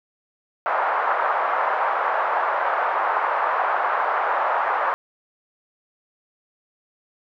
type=band-pass noise; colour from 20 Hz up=white; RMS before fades=-22 dBFS; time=0.66-4.94 s; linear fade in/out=0 ms; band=630 to 1300 Hz; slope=24 dB/octave; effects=none